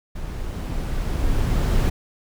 brown noise with level ramp, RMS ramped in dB -30 to -17 dBFS, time 0.15-1.9 s, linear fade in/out 10 ms, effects none

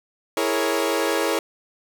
sawtooth chord, A# half-diminished seventh, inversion second, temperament equal, 329.6 / 415.3 / 466.2 / 554.4 Hz, E4 / G#4 / A#4 / C#5, 0 / 0 / 0 / 0 cents, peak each -22 dBFS, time 0.37-1.39 s, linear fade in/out 2 ms, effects none

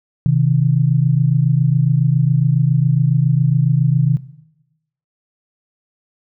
sine tone pair together, 130 / 157.25 Hz, C3 / D#3, -11 / +19 cents, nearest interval minor third, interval 330 cents, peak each -14 dBFS, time 0.26-4.17 s, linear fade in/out 0 ms, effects noise-tail reverb RT60 0.9 s tail -17 dB re dry

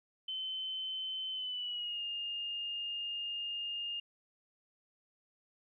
sine tone with pitch glide, 3064 to 2826 Hz, G7 to F7, -40 to +20 cents, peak -36 dBFS, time 0.28-4 s, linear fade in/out 5 ms, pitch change -140 cents, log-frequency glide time 1.32-2.03 s, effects 13-bit

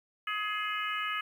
harmonic tone, 421 Hz, G#4, 24 cents sharp, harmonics 3 / 4 / 5 / 6 / 7, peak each -34 / -38 / -38 / -40 / -39 dBFS, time 0.27-1.21 s, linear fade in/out 5 ms, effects 10-bit

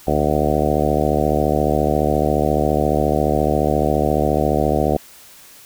harmonic tone with a mistuned harmonic, 74.4 Hz, D2, 23 cents sharp, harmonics 1 / 2 / 3 / 4 / 5 / 6 / 7 / 8 / 9 / 10, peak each -24 / -24 / -24 / -24 / -24 / -24 / -24 / -24 / -24 / -24 dBFS, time 0.07-4.97 s, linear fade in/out 5 ms, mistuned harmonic 1, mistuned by -100 cents, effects white hiss -44 dBFS RMS until 5.65 s

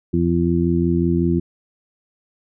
harmonic tone, 85.4 Hz, F2, 38 cents flat, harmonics 1 / 2 / 3 / 4, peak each -23 / -19 / -22 / -20 dBFS, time 0.13-1.4 s, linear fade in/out 10 ms, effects none

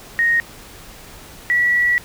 sine tone pair in turn, 1864.7 / 1941.2 Hz, A#6 / B6, 0 / -30 cents, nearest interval minor second, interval 70 cents, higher second, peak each -13 dBFS, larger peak neither, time 0.19-0.4 / 1.5-1.98 s, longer second, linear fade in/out 0 ms, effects pink hiss -40 dBFS RMS until 2.04 s

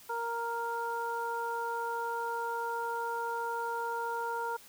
harmonic tone, 466.2 Hz, A#4, in tune, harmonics 1 / 2 / 3, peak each -38 / -34 / -39 dBFS, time 0.09-4.57 s, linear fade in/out 10 ms, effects white hiss -55 dBFS RMS until 4.68 s

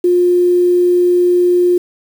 sine tone with quantisation, 355.4 Hz, F4, 30 cents sharp, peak -8 dBFS, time 0.04-1.78 s, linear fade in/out 5 ms, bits 6, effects none

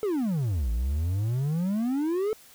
triangle exponential two-way sweep, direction down then up, 446.2 to 54.3 to 446.2 Hz, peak -22 dBFS, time 0.03-2.33 s, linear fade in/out 0 ms, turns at 0.71 s, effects white hiss -53 dBFS RMS until 2.54 s

